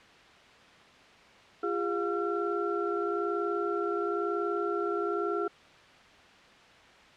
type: tone cluster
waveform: sine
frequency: 345.2 / 406.2 / 706 / 1359 Hz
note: F4 / G#4 / F5 / F6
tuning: -20 / -38 / +19 / -48 cents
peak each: -33 / -31 / -39 / -34 dBFS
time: 1.63-5.48 s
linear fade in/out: 5 ms
effects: white hiss -54 dBFS RMS until 7.16 s + low-pass 3000 Hz 12 dB/octave